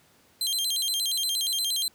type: tone with vibrato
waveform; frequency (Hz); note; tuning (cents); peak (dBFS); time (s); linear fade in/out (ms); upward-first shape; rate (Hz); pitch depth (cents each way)
sawtooth; 3609; A7; +43; -22; 0.41-1.88; 2; square; 8.5; 210
effects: pink hiss -60 dBFS RMS until 1.94 s + high-pass 100 Hz 12 dB/octave